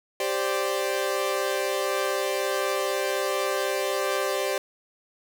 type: chord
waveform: sawtooth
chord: G suspended fourth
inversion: none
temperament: equal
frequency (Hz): 392 / 523.3 / 587.3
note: G4 / C5 / D5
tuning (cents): 0 / 0 / 0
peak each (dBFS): -25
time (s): 0.2-4.58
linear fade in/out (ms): 2
effects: none